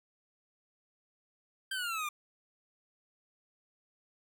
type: exponential sweep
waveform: 25% pulse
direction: down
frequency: 1588 to 1182 Hz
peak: -30 dBFS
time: 1.71-2.09 s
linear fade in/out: 5 ms
effects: none